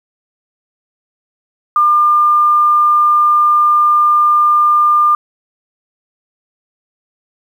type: tone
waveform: sine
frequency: 1200 Hz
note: D6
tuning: 37 cents sharp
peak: -7 dBFS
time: 1.76-5.15 s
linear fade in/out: 2 ms
effects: 7-bit